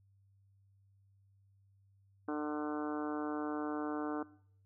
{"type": "harmonic tone", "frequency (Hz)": 150, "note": "D3", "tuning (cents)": 37, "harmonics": [2, 3, 4, 5, 6, 7, 8, 9, 10], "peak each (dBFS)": [-36, -42, -47, -45, -50, -48, -49, -50, -50], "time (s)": [2.28, 4.23], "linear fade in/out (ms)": 5, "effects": ["noise-tail reverb RT60 0.6 s tail -20 dB re dry", "added 98 Hz sine -65 dBFS peak until 4.65 s"]}